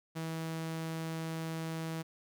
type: tone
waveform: sawtooth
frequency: 162.1 Hz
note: E3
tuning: 29 cents flat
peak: -32 dBFS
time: 0.15-2.03 s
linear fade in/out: 20 ms
effects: none

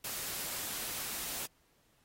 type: noise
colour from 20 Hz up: white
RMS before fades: -39 dBFS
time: 0.04-1.46 s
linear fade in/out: 5 ms
effects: pink hiss -71 dBFS RMS until 2.04 s + AAC 48 kbps

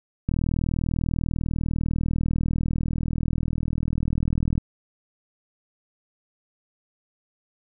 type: click train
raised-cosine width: 5 ms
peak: -12 dBFS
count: 173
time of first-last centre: 0.29-4.579 s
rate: 40.1 Hz
effects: none

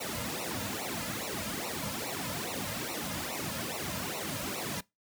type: noise with flanger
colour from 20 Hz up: pink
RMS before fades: -36 dBFS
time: 0-4.81 s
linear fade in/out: 10 ms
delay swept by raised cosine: 0.6 to 2.7 ms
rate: 2.4 Hz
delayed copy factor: -0.95
effects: noise-tail reverb RT60 0.2 s tail -22 dB re dry + high-pass 80 Hz 12 dB/octave

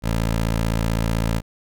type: tone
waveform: 15% pulse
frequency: 55.8 Hz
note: A1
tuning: 25 cents sharp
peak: -13 dBFS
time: 0.02-1.42 s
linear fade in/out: 50 ms
effects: none

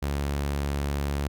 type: tone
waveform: sawtooth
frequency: 71 Hz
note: C#2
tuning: 42 cents sharp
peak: -22 dBFS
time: 0.02-1.28 s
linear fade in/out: 10 ms
effects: none

